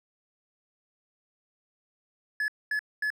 triangle tone bursts, 1710 Hz, A6, 50 cents flat, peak -24 dBFS, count 3, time 2.4-3.103 s, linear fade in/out 2 ms, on 81 ms, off 230 ms, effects none

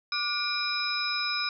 sine tone cluster, 1177 / 1440 / 2398 / 3883 / 5070 Hz, D6 / F#6 / D7 / B7 / D#8, +3 / -47 / +36 / -30 / +32 cents, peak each -35 / -35 / -33 / -34 / -31 dBFS, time 0.12-1.49 s, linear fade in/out 2 ms, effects none

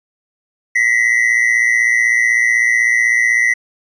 triangle tone pair together, 1920 / 2036 Hz, B6 / C7, -49 / -48 cents, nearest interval minor second, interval 101 cents, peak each -12 dBFS, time 0.75-3.54 s, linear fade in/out 10 ms, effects resampled to 22050 Hz

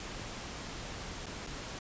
pink noise with dropouts, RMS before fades -42 dBFS, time 0-1.79 s, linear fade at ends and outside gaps 2 ms, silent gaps 1.259-1.265 / 1.466-1.47 s, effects resampled to 16000 Hz

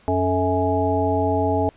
harmonic tone with a mistuned harmonic, 92.6 Hz, F#2, 2 cents sharp, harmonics 1 / 3 / 5 / 7 / 9, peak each -24 / -24 / -24 / -24 / -24 dBFS, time 0.08-1.69 s, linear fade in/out 0 ms, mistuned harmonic 5, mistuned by -96 cents, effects pink hiss -54 dBFS RMS until 1.76 s + resampled to 8000 Hz

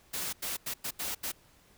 white noise bursts at uneven times, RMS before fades -35 dBFS, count 6, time 0.13-0.33 / 0.42-0.57 / 0.66-0.74 / 0.84-0.91 / 0.99-1.15 / 1.23-1.32 s, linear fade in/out 10 ms, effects pink hiss -62 dBFS RMS until 1.77 s

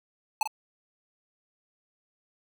square tone with echo, 865 Hz, A5, 30 cents flat, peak -22 dBFS, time 0.41-0.43 s, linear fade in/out 2 ms, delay 45 ms, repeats 1, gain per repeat -8 dB, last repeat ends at 0.475 s, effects none

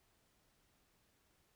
silence, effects pink hiss -75 dBFS RMS until 1.55 s

